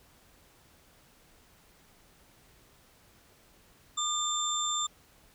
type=tone cluster; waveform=sine; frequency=1202 / 3566 / 7310 Hz; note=D6 / A7 / A#8; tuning=+40 / +22 / -35 cents; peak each=-33 / -33 / -32 dBFS; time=3.97-4.87 s; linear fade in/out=10 ms; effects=pink hiss -61 dBFS RMS until 5.34 s